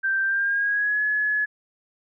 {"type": "tone with pitch glide", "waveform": "sine", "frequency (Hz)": [1568, 1700.1], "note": ["G6", "G#6"], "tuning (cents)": [0, 40], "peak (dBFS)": -20, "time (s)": [0.03, 1.46], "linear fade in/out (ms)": 20, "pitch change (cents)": 140, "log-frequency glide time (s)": [0.23, 1.02], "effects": []}